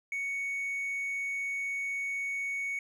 sine tone with hard clipping, 2226 Hz, C#7, 7 cents sharp, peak -32 dBFS, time 0.12-2.79 s, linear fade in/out 2 ms, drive 2 dB, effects none

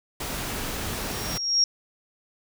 pink noise, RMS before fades -31 dBFS, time 0.2-1.38 s, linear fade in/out 5 ms
sine tone with exponential growth, 5588 Hz, F8, in tune, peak -15 dBFS, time 0.9-1.64 s, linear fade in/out 2 ms, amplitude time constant 160 ms
effects none

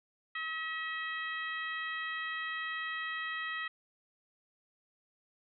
harmonic tone, 641 Hz, E5, 49 cents flat, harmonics 2 / 3 / 4 / 5 / 6, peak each -41 / -37 / -45 / -46 / -52 dBFS, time 0.35-3.68 s, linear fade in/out 5 ms, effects none

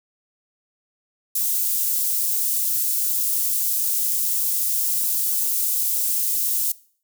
white high-pass noise, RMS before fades -22 dBFS, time 1.35-6.72 s, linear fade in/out 5 ms, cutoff 8900 Hz, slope 12 dB/octave, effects noise-tail reverb RT60 0.5 s tail -21 dB re dry

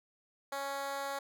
10% pulse tone with high-pass filter, 277.2 Hz, C#4, in tune, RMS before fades -38 dBFS, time 0.52-1.19 s, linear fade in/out 5 ms, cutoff 610 Hz, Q 1.6, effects none

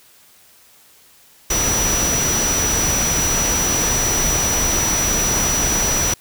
sine tone in noise, 5880 Hz, F#8, 12 cents flat, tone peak -18 dBFS, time 1.5-6.14 s, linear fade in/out 5 ms, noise pink, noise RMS -21 dBFS, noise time 1.5-6.14 s, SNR 0 dB, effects white hiss -50 dBFS RMS until 6.2 s

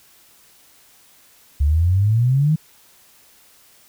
sine exponential sweep, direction up, 69.3 to 161.2 Hz, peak -13 dBFS, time 1.6-2.56 s, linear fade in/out 10 ms, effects white hiss -52 dBFS RMS until 3.88 s

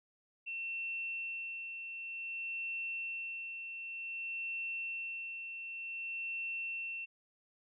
sine tone with tremolo, 2700 Hz, E7, 41 cents sharp, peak -36 dBFS, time 0.46-7.06 s, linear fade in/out 20 ms, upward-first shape sine, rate 0.54 Hz, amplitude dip 45%, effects none

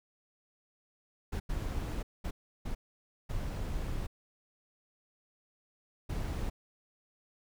brown noise bursts at uneven times, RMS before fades -35 dBFS, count 6, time 1.32-1.4 / 1.49-2.03 / 2.24-2.31 / 2.65-2.75 / 3.29-4.07 / 6.09-6.5 s, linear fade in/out 10 ms, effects none

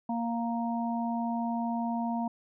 harmonic tone, 233.1 Hz, A#3, in tune, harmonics 1 / 3 / 4, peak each -30 / -35 / -36 dBFS, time 0.09-2.28 s, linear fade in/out 5 ms, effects none

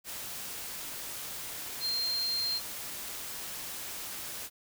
sine tone in noise, 4186 Hz, C8, in tune, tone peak -29 dBFS, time 1.8-2.61 s, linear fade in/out 50 ms, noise white, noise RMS -40 dBFS, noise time 0.04-4.5 s, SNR +8 dB, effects none

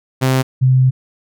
sawtooth / sine tone pair in turn, 130.81 / 129.53 Hz, C3 / C3, 0 / -17 cents, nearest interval unison, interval 17 cents, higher first, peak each -8 dBFS, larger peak neither, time 0.21-0.43 / 0.61-0.91 s, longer second, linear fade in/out 20 ms, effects none

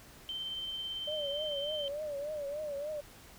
sine tone with tremolo, 3110 Hz, G7, 14 cents flat, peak -35 dBFS, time 0.29-1.88 s, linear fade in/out 0 ms, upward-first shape sine, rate 18 Hz, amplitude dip 25%
sine tone with vibrato, 587.3 Hz, D5, in tune, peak -35 dBFS, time 1.07-3.01 s, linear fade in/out 10 ms, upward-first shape triangle, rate 3.4 Hz, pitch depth 110 cents each way
effects pink hiss -55 dBFS RMS until 3.38 s

